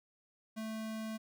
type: tone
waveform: square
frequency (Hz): 220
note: A3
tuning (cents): 0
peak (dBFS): -39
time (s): 0.56-1.18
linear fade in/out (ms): 20
effects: none